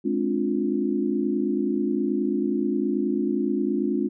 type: chord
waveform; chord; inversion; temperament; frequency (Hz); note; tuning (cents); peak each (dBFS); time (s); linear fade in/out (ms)
sine; D half-diminished seventh; second; just; 211.4 / 264.3 / 293.7 / 352.4; Ab3 / C4 / D4 / F4; +31 / +18 / 0 / +16; -27; 0.04-4.09; 20
effects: none